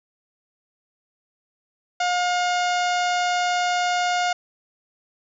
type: harmonic tone with a mistuned harmonic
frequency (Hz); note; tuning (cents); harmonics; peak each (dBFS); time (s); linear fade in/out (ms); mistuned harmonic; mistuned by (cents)
714; F5; +38; 1 / 2 / 3 / 4 / 5 / 6 / 7 / 8 / 9 / 10; -21 / -27 / -31 / -33 / -35 / -37 / -38 / -39 / -40 / -41; 2-4.33; 5; 6; +38
effects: none